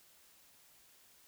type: silence
effects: white hiss -64 dBFS RMS until 1.27 s